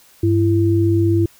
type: tone pair together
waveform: sine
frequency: 99.8 / 335.7 Hz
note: G2 / E4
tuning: +32 / +32 cents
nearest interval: octave + major sixth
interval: 2100 cents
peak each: -15 / -15 dBFS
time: 0.23-1.26 s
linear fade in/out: 5 ms
effects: white hiss -50 dBFS RMS until 1.39 s